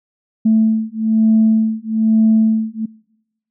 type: beating tone pair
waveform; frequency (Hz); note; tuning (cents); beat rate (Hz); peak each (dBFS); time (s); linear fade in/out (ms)
sine; 220 / 221.1; A3 / A3; 0 / +9; 1.1; -14; 0.45-2.86; 10
effects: noise-tail reverb RT60 1.0 s tail -26 dB re dry + tanh soft clip ceiling -4 dBFS